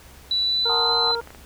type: tone with pitch glide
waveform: sine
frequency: 3951 to 4048 Hz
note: B7 to B7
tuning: 0 to +42 cents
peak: -19 dBFS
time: 0.31-1.15 s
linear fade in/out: 2 ms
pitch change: +42 cents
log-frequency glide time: 0.41-0.93 s
type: harmonic tone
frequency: 466.2 Hz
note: A#4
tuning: in tune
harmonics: 1 / 2 / 3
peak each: -27 / -30 / -32 dBFS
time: 0.65-1.21 s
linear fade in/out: 10 ms
type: chord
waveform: sine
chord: F# diminished seventh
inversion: none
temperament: equal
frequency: 740 / 880 / 1046.5 / 1244.5 Hz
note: F#5 / A5 / C6 / Eb6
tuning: 0 / 0 / 0 / 0 cents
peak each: -31 / -28 / -33 / -30 dBFS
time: 0.69-1.12 s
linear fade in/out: 5 ms
type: clicks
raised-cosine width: 0.5 ms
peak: -26 dBFS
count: 7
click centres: 1.076 / 1.107 / 1.154 / 1.214 / 1.274 / 1.305 / 1.348 s
effects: added 69 Hz sine -48 dBFS peak until 1.45 s + pink hiss -48 dBFS RMS until 1.45 s